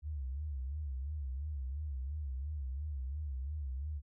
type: tone with vibrato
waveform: sine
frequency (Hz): 70.2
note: C#2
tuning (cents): +22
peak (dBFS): -36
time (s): 0.02-4.02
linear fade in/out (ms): 50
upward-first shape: sine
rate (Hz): 2.9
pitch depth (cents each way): 160
effects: none